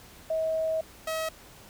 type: tone pair in turn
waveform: sine / sawtooth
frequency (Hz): 640 / 640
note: D#5 / D#5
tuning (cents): +49 / +49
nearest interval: unison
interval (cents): 0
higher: neither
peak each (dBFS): -25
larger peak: neither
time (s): 0.3-0.81 / 1.07-1.29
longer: first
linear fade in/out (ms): 5
effects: pink hiss -51 dBFS RMS until 1.69 s